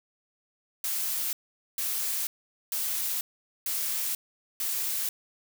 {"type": "noise bursts", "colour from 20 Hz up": "blue", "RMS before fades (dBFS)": -30, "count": 5, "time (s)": [0.84, 5.09], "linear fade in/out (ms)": 2, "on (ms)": 490, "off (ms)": 450, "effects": []}